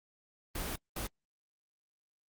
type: noise bursts at uneven times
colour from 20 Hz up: pink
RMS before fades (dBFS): -37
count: 2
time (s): 0.55-0.76 / 0.96-1.07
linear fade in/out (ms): 5
effects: Opus 24 kbps